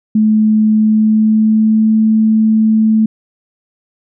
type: tone with pitch glide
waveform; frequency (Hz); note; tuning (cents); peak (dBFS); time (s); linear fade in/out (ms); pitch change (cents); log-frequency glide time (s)
sine; 215.9 to 219; A3 to A3; -33 to -8; -7; 0.15-3.06; 5; +25; 0.74-1.96
effects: none